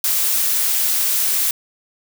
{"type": "noise", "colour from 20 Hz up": "blue", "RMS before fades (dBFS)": -18, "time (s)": [0.04, 1.51], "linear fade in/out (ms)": 2, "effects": []}